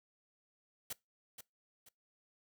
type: noise with echo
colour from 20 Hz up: white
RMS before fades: -41 dBFS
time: 0.9-0.93 s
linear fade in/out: 5 ms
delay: 480 ms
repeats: 2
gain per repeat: -9 dB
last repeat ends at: 1.89 s
effects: noise-tail reverb RT60 0.2 s tail -23 dB re dry